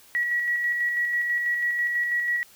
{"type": "tone with tremolo", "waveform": "sine", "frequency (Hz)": 1924, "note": "B6", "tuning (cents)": -46, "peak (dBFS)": -21, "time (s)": [0.15, 2.43], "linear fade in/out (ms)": 0, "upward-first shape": "square", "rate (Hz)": 6.1, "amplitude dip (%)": 30, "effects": ["white hiss -53 dBFS RMS until 2.55 s"]}